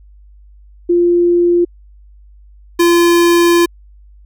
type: tone pair in turn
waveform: sine / square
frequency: 348.1 / 343.5 Hz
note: F4 / F4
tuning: -6 / -29 cents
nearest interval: unison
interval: 23 cents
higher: first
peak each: -8 dBFS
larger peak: neither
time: 0.89-1.65 / 2.79-3.66 s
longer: second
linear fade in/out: 10 ms
effects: added 50 Hz sine -39 dBFS peak until 4.25 s